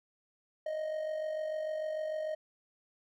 triangle tone with amplitude modulation, 622.3 Hz, D#5, in tune, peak -29 dBFS, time 0.66-2.35 s, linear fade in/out 5 ms, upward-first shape sine, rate 46.7 Hz, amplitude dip 50%, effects none

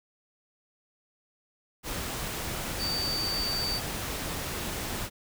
sine tone in noise, 4605 Hz, D8, 35 cents flat, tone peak -29 dBFS, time 2.78-3.81 s, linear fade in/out 50 ms, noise pink, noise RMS -34 dBFS, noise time 1.83-5.1 s, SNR +2 dB, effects none

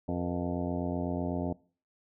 harmonic tone with a mistuned harmonic, 88 Hz, F2, 14 cents sharp, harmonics 1 / 2 / 3 / 4 / 5 / 6 / 7 / 8 / 9 / 10, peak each -37 / -35 / -34 / -40 / -42 / -44 / -39 / -43 / -50 / -48 dBFS, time 0.08-1.53 s, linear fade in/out 5 ms, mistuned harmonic 6, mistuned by -93 cents, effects noise-tail reverb RT60 0.4 s tail -22 dB re dry

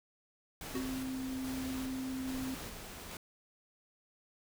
pink noise with tremolo, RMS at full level -44 dBFS, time 0.61-3.17 s, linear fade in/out 2 ms, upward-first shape square, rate 1.2 Hz, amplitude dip 30%
sine tone, 261.3 Hz, C4, 2 cents flat, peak -36 dBFS, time 0.74-2.55 s, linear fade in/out 10 ms
square tone with exponential decay, 372.2 Hz, F#4, 10 cents sharp, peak -37 dBFS, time 0.75-0.98 s, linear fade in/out 5 ms, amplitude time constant 48 ms
effects none

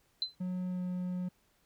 sine tone with exponential decay, 4057 Hz, B7, 46 cents sharp, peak -26 dBFS, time 0.22-0.35 s, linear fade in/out 1 ms, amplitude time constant 27 ms
triangle tone with pitch glide, 182.2 to 180.84 Hz, F#3 to F#3, -26 to -39 cents, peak -31 dBFS, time 0.4-1.29 s, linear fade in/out 10 ms, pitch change -13 cents, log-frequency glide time 0.67-0.82 s
effects pink hiss -71 dBFS RMS until 1.65 s

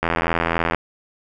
click train, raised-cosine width 0.5 ms, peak -4 dBFS, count 61, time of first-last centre 0.03-0.747 s, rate 83.7 Hz, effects none

